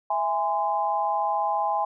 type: chord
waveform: sine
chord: E augmented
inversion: none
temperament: just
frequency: 659.3 / 824.1 / 1030.1 Hz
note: E5 / G#5 / B#5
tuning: 0 / -14 / -27 cents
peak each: -30 / -24 / -28 dBFS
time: 0.1-1.85 s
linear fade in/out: 5 ms
effects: none